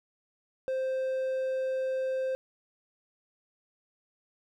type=tone; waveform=triangle; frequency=523.3 Hz; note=C5; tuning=in tune; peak=-26 dBFS; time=0.68-2.35 s; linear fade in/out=0 ms; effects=none